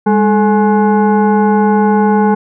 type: tone with frequency modulation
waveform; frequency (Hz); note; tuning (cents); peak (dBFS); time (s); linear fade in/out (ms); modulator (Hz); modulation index
sine; 203.5; G#3; -35; -7; 0.06-2.35; 10; 637; 1.1
effects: none